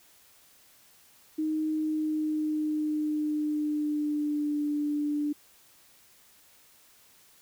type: tone with pitch glide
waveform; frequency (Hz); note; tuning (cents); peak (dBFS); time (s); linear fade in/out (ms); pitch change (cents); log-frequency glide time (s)
sine; 311.1 to 294.7; D#4 to D4; 0 to +6; -26; 1.38-5.33; 10; -94; 1.69-4.63
effects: white hiss -59 dBFS RMS until 7.41 s